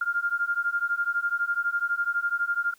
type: beating tone pair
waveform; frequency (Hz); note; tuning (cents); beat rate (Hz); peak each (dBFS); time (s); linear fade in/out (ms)
sine; 1396.9 / 1408.9; F6 / F6; 0 / +15; 12; -27; 0.01-2.74; 5
effects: white hiss -61 dBFS RMS until 2.78 s